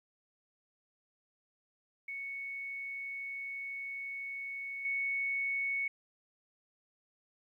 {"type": "tone with level steps", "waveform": "sine", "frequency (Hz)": 2217, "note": "C#7", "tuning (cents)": 0, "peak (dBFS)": [-38, -31], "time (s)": [2.08, 5.88], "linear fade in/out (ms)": 5, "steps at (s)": 4.85, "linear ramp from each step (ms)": 2, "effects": ["12-bit"]}